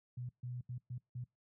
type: tone bursts at uneven times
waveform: sine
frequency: 123.47 Hz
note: B2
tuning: in tune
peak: -39 dBFS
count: 5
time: 0.17-0.29 / 0.43-0.61 / 0.69-0.78 / 0.9-0.98 / 1.15-1.24 s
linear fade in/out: 5 ms
effects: noise-tail reverb RT60 0.2 s tail -24 dB re dry + high-pass 80 Hz 12 dB/octave